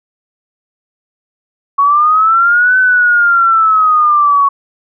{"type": "linear two-way sweep", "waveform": "sine", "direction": "up then down", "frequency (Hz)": [1108.7, 1521, 1108.7], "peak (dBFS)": -6, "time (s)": [1.78, 4.49], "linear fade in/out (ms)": 10, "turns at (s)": 2.78, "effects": []}